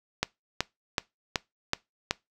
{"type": "click train", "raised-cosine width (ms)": 0.2, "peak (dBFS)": -7, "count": 6, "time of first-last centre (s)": [0.23, 2.11], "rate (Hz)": 2.66, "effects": ["noise-tail reverb RT60 0.2 s tail -22 dB re dry"]}